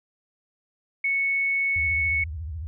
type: tone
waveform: sine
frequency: 2211 Hz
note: C#7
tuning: 5 cents flat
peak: -21 dBFS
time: 1.04-2.24 s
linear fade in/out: 5 ms
type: tone with vibrato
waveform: sine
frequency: 78.6 Hz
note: D#2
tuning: 18 cents sharp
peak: -30 dBFS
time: 1.76-2.67 s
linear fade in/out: 0 ms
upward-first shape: sine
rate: 14 Hz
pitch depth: 210 cents each way
effects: none